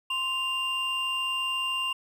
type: tone pair together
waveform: triangle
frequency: 1044.6 / 2794 Hz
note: C6 / F7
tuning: -3 / 0 cents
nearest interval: octave + perfect fourth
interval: 1703 cents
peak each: -31 / -26 dBFS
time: 0.1-1.93 s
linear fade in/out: 5 ms
effects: none